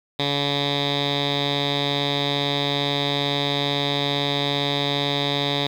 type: tone with low-pass filter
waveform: 10% pulse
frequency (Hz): 142.3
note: C#3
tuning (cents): +46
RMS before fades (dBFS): -23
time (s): 0.19-5.67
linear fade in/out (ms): 5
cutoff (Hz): 3800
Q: 8.5
effects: 8-bit